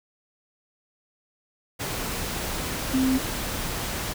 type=tone in noise; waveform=sine; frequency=261.6 Hz; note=C4; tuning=in tune; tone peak=-19 dBFS; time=2.93-3.19 s; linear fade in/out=20 ms; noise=pink; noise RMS=-30 dBFS; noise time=1.79-4.14 s; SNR=+8 dB; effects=none